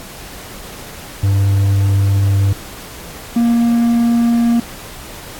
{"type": "tone pair in turn", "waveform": "triangle", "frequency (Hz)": [98.7, 234.7], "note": ["G2", "A#3"], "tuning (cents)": [12, 12], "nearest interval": "octave + minor third", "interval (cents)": 1500, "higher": "second", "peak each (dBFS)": -8, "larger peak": "neither", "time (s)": [[1.23, 2.53], [3.36, 4.6]], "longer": "first", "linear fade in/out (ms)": 5, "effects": ["pink hiss -33 dBFS RMS until 5.39 s", "AAC 64 kbps"]}